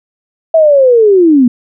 sine linear sweep, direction down, 659.3 to 233.1 Hz, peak -3 dBFS, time 0.54-1.48 s, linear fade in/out 5 ms, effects none

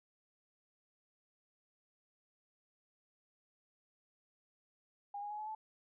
sine tone with pitch steps, 811 / 825.2 / 839.6 / 854.3 / 869.2 Hz, G#5 / G#5 / G#5 / G#5 / A5, -41 / -11 / +19 / +49 / -21 cents, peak -40 dBFS, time 5.14-5.55 s, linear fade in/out 5 ms, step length 82 ms, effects none

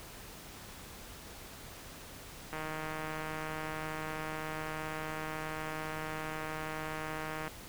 click train, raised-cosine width 0.5 ms, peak -24 dBFS, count 773, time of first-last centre 2.53-7.479 s, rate 156 Hz, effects pink hiss -49 dBFS RMS until 7.68 s

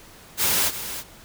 white noise with echo, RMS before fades -21 dBFS, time 0.37-0.72 s, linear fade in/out 50 ms, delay 320 ms, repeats 1, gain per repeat -11 dB, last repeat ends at 1.04 s, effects pink hiss -47 dBFS RMS until 1.24 s

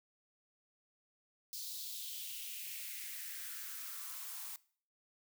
blue noise with high-pass filter sweep, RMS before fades -45 dBFS, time 1.53-4.56 s, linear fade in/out 0 ms, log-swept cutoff 4500 to 890 Hz, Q 3.2, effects noise-tail reverb RT60 0.5 s tail -21 dB re dry

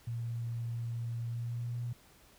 sine tone with pitch glide, 117.1 to 120.18 Hz, A#2 to B2, +8 to -47 cents, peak -34 dBFS, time 0.07-1.93 s, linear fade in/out 5 ms, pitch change +45 cents, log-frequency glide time 1.24-1.78 s, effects pink hiss -61 dBFS RMS until 2.38 s

